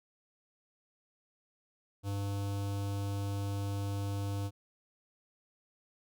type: tone with notch filter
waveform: square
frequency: 100 Hz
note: G2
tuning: 35 cents sharp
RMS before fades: -35 dBFS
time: 2.03-4.51 s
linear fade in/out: 50 ms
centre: 1900 Hz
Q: 1.3
effects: none